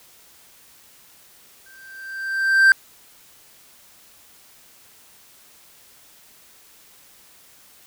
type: tone with exponential growth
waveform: triangle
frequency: 1568 Hz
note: G6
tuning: in tune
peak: -6 dBFS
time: 1.66-2.72 s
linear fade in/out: 1 ms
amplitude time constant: 230 ms
effects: white hiss -51 dBFS RMS until 7.86 s